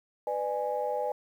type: chord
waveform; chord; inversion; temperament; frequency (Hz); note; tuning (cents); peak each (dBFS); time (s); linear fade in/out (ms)
sine; G# diminished; first; just; 498.4 / 598 / 830.6; B4 / D5 / G#5; +16 / +31 / 0; -32 / -32 / -32; 0.27-1.12; 2
effects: tanh soft clip ceiling -19 dBFS + 10-bit